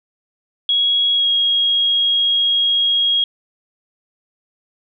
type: tone with pitch glide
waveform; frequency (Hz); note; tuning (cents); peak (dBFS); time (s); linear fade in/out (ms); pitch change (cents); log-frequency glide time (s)
sine; 3322 to 3282; G#7 to G#7; 0 to -21; -13; 0.69-3.24; 2; -21; 1.14-1.29
effects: none